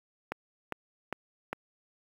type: click train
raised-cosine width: 0.5 ms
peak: -17 dBFS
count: 4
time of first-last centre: 0.32-1.53 s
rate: 2.48 Hz
effects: high-pass 150 Hz 12 dB/octave + 8-bit